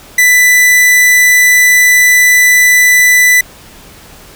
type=tone; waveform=45% pulse; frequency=1987 Hz; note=B6; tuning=10 cents sharp; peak=-4 dBFS; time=0.18-3.41 s; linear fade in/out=5 ms; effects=pink hiss -36 dBFS RMS until 4.35 s